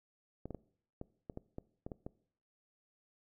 clicks, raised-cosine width 2 ms, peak -29 dBFS, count 10, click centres 0.456 / 0.507 / 0.547 / 1.014 / 1.298 / 1.374 / 1.584 / 1.865 / 1.918 / 2.065 s, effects noise-tail reverb RT60 0.6 s tail -21 dB re dry

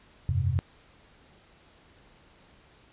sine chord, F suspended second, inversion none, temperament equal, 87.31 / 98 / 130.81 Hz, F2 / G2 / C3, 0 / 0 / 0 cents, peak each -28 dBFS, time 0.29-0.59 s, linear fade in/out 0 ms, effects pink hiss -58 dBFS RMS until 2.92 s + resampled to 8000 Hz

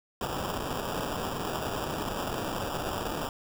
violet noise with sample-and-hold, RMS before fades -33 dBFS, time 0.21-3.29 s, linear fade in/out 2 ms, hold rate 2100 Hz, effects none

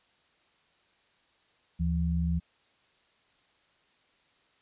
sine tone pair together, 75.19 / 168.8 Hz, D2 / E3, +41 / +41 cents, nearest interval octave + major second, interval 1400 cents, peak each -28 dBFS, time 1.79-2.4 s, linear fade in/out 20 ms, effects white hiss -67 dBFS RMS until 4.61 s + resampled to 8000 Hz

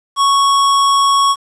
square tone, 1108.7 Hz, C#6, in tune, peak -10 dBFS, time 0.16-1.36 s, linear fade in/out 50 ms, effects resampled to 22050 Hz + 7-bit

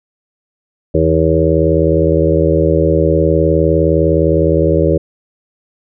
harmonic tone with a mistuned harmonic, 79.6 Hz, D#2, 40 cents sharp, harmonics 1 / 2 / 4 / 5 / 6 / 7, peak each -16 / -16 / -16 / -16 / -16 / -16 dBFS, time 0.94-4.98 s, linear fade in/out 10 ms, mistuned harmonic 2, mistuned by +36 cents, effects none

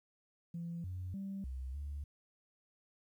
sine tone with pitch steps, 169.6 / 91.3 / 195.4 / 65 / 72 Hz, E3 / F#2 / G3 / C2 / D2, +50 / -23 / -5 / -11 / -34 cents, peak -38 dBFS, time 0.54-2.04 s, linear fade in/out 5 ms, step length 300 ms, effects tanh soft clip ceiling -35 dBFS + 12-bit

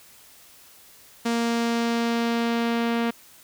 sawtooth tone with low-pass filter sweep, 233.1 Hz, A#3, in tune, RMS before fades -24 dBFS, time 1.25-3.11 s, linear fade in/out 10 ms, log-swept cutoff 7400 to 3100 Hz, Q 1, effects white hiss -51 dBFS RMS until 3.43 s

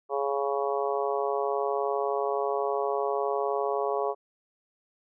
harmonic tone, 139.4 Hz, C#3, 10 cents sharp, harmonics 3 / 4 / 5 / 6 / 7 / 8, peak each -29 / -32 / -32 / -36 / -36 / -35 dBFS, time 0.09-4.15 s, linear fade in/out 50 ms, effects none

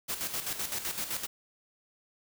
white noise with tremolo, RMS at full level -33 dBFS, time 0.08-1.27 s, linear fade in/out 20 ms, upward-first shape square, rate 7.8 Hz, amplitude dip 60%, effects none

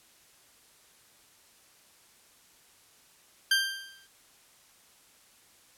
20% pulse tone with exponential decay, 1579 Hz, G6, 12 cents sharp, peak -15 dBFS, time 3.51-4.07 s, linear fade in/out 5 ms, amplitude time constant 120 ms, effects white hiss -60 dBFS RMS until 5.77 s + low-pass 12000 Hz 12 dB/octave

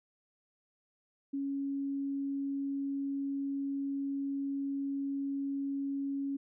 sine tone, 277.2 Hz, C#4, in tune, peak -32 dBFS, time 1.33-6.37 s, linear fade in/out 10 ms, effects none

